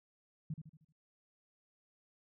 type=tone with echo; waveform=sine; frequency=155.56 Hz; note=D#3; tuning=in tune; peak=-36 dBFS; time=0.5-0.54 s; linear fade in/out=5 ms; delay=77 ms; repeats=5; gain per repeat=-7 dB; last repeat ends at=0.925 s; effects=none